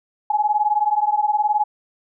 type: beating tone pair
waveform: sine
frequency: 832 / 851 Hz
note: G#5 / G#5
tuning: +3 / +42 cents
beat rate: 19 Hz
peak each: -19 dBFS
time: 0.3-1.64 s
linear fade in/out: 5 ms
effects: none